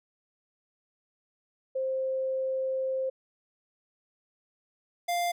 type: tone pair in turn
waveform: sine / square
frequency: 526 / 697.7 Hz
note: C5 / F5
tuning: +9 / -2 cents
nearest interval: perfect fourth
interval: 489 cents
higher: second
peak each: -27 dBFS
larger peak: neither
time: 1.75-3.1 / 5.08-5.32 s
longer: first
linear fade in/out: 10 ms
effects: none